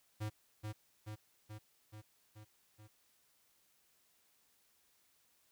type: tone with echo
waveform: square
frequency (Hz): 106.8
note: G#2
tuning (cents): +49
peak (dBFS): -38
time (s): 0.2-0.3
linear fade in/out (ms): 20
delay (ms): 430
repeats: 6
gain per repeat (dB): -3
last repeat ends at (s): 2.88
effects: white hiss -73 dBFS RMS until 5.51 s